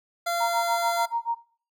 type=tone; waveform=25% pulse; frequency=688 Hz; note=F5; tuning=26 cents flat; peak=-21 dBFS; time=0.26-1.06 s; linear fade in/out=10 ms
type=tone with tremolo; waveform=sine; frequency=932.3 Hz; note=A#5; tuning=in tune; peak=-22 dBFS; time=0.4-1.35 s; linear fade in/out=10 ms; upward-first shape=sine; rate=6.9 Hz; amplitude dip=100%
effects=noise-tail reverb RT60 0.5 s tail -20 dB re dry